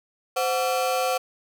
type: ring-modulated tone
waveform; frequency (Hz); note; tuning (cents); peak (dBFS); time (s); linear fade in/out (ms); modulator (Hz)
35% pulse; 626; D#5; +10; -17; 0.36-1.18; 10; 109
effects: none